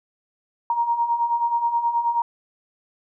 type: beating tone pair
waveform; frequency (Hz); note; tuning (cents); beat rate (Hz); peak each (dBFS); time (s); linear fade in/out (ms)
sine; 932.3 / 941.7; A#5 / A#5; 0 / +17; 9.4; -26 / -20; 0.7-2.22; 2
effects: none